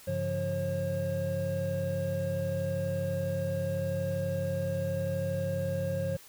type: tone cluster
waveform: triangle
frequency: 98 / 138.8 / 171 / 540 Hz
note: G2 / C#3 / F3 / C#5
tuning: 0 / +3 / -36 / -45 cents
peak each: -33 / -35 / -34 / -30 dBFS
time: 0.07-6.17 s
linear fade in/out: 10 ms
effects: white hiss -53 dBFS RMS until 6.28 s